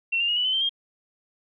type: tone with pitch steps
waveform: sine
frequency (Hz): 2717 / 2795 / 2875 / 2958 / 3043 / 3130 / 3220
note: F7 / F7 / F7 / F#7 / F#7 / G7 / G7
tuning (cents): -48 / +1 / +50 / -1 / +48 / -3 / +46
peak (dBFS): -21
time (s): 0.12-0.694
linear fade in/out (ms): 10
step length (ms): 82
effects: none